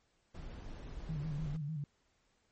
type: noise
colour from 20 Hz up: brown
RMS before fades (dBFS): -45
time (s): 0.34-1.57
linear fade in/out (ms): 10
type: tone with vibrato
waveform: sine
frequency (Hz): 151.1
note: D3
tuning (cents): +50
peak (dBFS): -36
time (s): 1.09-1.84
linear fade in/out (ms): 2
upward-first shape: square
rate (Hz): 6.7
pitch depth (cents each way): 82
effects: pink hiss -75 dBFS RMS until 2.51 s + MP3 32 kbps